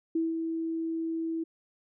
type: tone with ADSR envelope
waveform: sine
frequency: 326.8 Hz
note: E4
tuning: 15 cents flat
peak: -24 dBFS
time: 0.15-1.44 s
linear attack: 6 ms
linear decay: 180 ms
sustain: -5 dB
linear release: 11 ms
effects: none